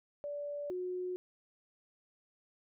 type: tone pair in turn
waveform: sine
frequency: 580 / 363.7 Hz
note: D5 / F#4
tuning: -22 / -30 cents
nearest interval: minor sixth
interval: 808 cents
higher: first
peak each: -37 / -35 dBFS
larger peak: second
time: 0.24-0.7 / 0.7-1.16 s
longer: neither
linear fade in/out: 0 ms
effects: none